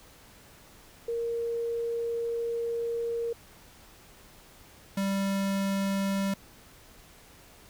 sine / square tone pair in turn, 466.2 / 196.01 Hz, A#4 / G3, 0 / 0 cents, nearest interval octave + minor third, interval 1500 cents, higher first, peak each -28 / -27 dBFS, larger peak second, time 1.08-3.33 / 4.97-6.34 s, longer first, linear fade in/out 5 ms, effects pink hiss -54 dBFS RMS until 7.69 s

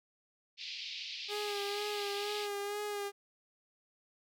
white band-pass noise, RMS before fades -43 dBFS, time 0.57-2.49 s, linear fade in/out 50 ms, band 2300 to 4900 Hz, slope 48 dB/octave
sawtooth tone with vibrato, 410 Hz, G#4, 22 cents flat, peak -32 dBFS, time 1.28-3.12 s, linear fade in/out 50 ms, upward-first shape sine, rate 2.1 Hz, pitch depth 31 cents each way
effects none

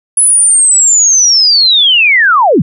sine linear sweep, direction down, 10320 to 114.3 Hz, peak -4 dBFS, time 0.17-2.62 s, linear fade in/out 5 ms, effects none

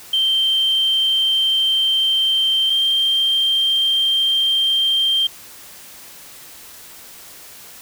sine tone pair in turn, 3134 / 3167 Hz, G7 / G7, -1 / +17 cents, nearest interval unison, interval 18 cents, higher second, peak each -13 dBFS, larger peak neither, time 0.13-2.7 / 2.7-5.27 s, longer neither, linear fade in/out 5 ms, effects tanh soft clip ceiling -10 dBFS + white hiss -40 dBFS RMS until 7.81 s

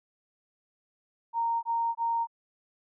sine tone bursts, 926 Hz, A#5, 12 cents flat, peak -25 dBFS, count 3, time 1.33-2.272 s, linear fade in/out 50 ms, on 300 ms, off 21 ms, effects none

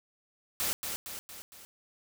white noise with echo, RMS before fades -31 dBFS, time 0.6-0.73 s, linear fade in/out 0 ms, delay 230 ms, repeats 4, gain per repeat -5 dB, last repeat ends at 1.65 s, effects none

